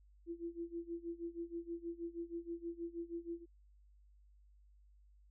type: tone with tremolo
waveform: sine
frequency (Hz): 338.8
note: E4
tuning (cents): +48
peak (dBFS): -38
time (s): 0.26-3.46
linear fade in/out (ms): 50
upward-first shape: sine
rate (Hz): 6.3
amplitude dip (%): 90
effects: added 50 Hz sine -62 dBFS peak until 5.3 s